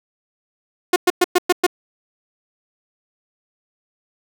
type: tone bursts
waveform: sawtooth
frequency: 359.2 Hz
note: F4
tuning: 49 cents sharp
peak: -7 dBFS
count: 6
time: 0.93-1.666 s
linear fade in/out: 5 ms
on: 31 ms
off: 110 ms
effects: none